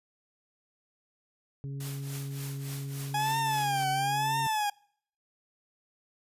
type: harmonic tone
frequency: 138.4 Hz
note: C#3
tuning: 2 cents flat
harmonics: 1 / 2 / 3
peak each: -34 / -47 / -51 dBFS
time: 1.64-4.47 s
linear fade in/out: 0 ms
type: noise with tremolo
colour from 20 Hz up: white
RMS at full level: -41 dBFS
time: 1.8-3.84 s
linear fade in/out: 5 ms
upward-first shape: triangle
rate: 3.5 Hz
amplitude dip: 80%
type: tone with vibrato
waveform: 40% pulse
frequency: 830.6 Hz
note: G#5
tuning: in tune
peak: -26 dBFS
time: 3.14-4.7 s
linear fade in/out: 5 ms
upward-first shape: triangle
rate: 1 Hz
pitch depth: 170 cents each way
effects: noise-tail reverb RT60 0.6 s tail -26 dB re dry + resampled to 32000 Hz